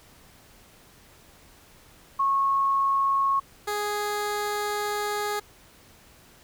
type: tone pair in turn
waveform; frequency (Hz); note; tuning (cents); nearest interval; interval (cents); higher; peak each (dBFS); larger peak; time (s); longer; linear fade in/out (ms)
sine / 15% pulse; 1096 / 415.2; C#6 / G#4; -20 / 0; octave + perfect fourth; 1680; first; -20; neither; 2.19-3.4 / 3.67-5.4; second; 10
effects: pink hiss -54 dBFS RMS until 6.43 s